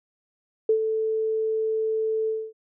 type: tone with ADSR envelope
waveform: sine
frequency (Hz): 440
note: A4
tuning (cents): 0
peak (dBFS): -15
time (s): 0.69-2.53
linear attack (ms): 4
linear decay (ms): 87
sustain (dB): -7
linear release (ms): 250
effects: none